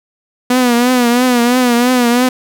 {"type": "tone with vibrato", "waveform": "sawtooth", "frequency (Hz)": 245.2, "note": "B3", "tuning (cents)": -12, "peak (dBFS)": -5, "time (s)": [0.5, 2.29], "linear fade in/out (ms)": 5, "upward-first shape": "triangle", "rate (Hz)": 3, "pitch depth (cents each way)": 81, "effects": []}